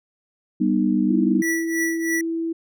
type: chord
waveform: sine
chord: G augmented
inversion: none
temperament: just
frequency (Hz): 196 / 245 / 306.2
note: G3 / B3 / D#4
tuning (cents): 0 / -14 / -28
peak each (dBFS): -21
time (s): 0.6-1.42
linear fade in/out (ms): 10
type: tone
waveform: sine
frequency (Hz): 329.6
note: E4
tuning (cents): 0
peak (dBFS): -22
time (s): 1.1-2.53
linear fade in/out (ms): 10
type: tone with tremolo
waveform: square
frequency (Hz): 1950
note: B6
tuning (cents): -23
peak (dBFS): -21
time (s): 1.42-2.21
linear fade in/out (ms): 2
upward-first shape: triangle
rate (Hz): 3.1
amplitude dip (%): 90
effects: none